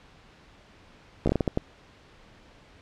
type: slowing click train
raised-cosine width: 2 ms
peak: -10 dBFS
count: 8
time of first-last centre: 1.26-1.574 s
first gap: 14 ms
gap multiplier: 1.38
effects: pink hiss -54 dBFS RMS until 2.81 s + low-pass 4000 Hz 12 dB/octave